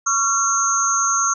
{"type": "tone cluster", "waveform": "sine", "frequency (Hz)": [1114, 1365, 6170, 6550], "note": ["C#6", "F6", "G8", "G#8"], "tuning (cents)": [8, -40, -28, -25], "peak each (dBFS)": [-22, -21, -22, -21], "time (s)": [0.06, 1.34], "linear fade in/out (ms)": 10, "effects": []}